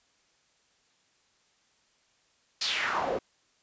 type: noise with band-pass filter sweep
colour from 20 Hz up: pink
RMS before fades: -30 dBFS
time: 2.61-3.19 s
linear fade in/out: 5 ms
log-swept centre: 4900 to 400 Hz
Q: 3.2
effects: white hiss -68 dBFS RMS until 3.62 s + resampled to 16000 Hz